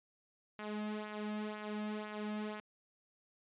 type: tone with flanger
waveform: sawtooth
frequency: 211.6 Hz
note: G#3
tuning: 33 cents sharp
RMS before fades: -41 dBFS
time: 0.59-2.6 s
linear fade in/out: 0 ms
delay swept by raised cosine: 0.22 to 2.12 ms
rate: 2 Hz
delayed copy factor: -0.65
effects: resampled to 8000 Hz